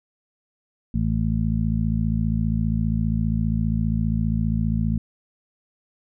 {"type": "harmonic tone", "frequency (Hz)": 55, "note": "A1", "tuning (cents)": 0, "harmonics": [1, 2, 3, 4], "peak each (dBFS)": [-25, -25, -25, -25], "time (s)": [0.94, 4.98], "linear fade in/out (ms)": 5, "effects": []}